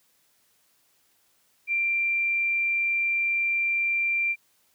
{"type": "tone", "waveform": "sine", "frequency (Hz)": 2366, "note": "D7", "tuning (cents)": 12, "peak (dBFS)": -22, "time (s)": [1.67, 4.36], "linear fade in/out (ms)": 50, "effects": ["white hiss -66 dBFS RMS until 4.74 s", "high-pass 60 Hz 12 dB/octave"]}